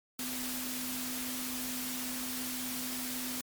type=tone in noise; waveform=sine; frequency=252.6 Hz; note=B3; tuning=39 cents sharp; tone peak=-40 dBFS; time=0.19-3.41 s; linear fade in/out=2 ms; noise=white; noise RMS=-38 dBFS; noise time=0.19-3.41 s; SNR=-5 dB; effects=MP3 96 kbps